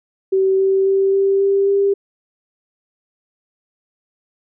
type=tone with pitch steps; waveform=sine; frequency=383 / 385.9 / 388.8 / 391.7 / 394.7 / 397.7 Hz; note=G4 / G4 / G4 / G4 / G4 / G4; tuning=-40 / -27 / -14 / -1 / +12 / +25 cents; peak=-12 dBFS; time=0.32-1.94 s; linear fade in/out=10 ms; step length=270 ms; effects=none